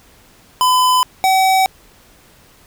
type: tone pair in turn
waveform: square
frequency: 1009 / 760.5 Hz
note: B5 / F#5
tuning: +37 / +47 cents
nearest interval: perfect fourth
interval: 490 cents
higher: first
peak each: -11 dBFS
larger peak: neither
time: 0.61-1.03 / 1.24-1.66 s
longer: neither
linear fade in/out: 0 ms
effects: pink hiss -48 dBFS RMS until 2.66 s